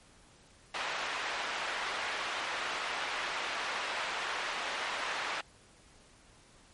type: band-pass noise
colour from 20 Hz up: pink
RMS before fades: -36 dBFS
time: 0.74-5.41 s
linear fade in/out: 5 ms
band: 850 to 3000 Hz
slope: 12 dB/octave
effects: pink hiss -60 dBFS RMS until 6.73 s + MP3 48 kbps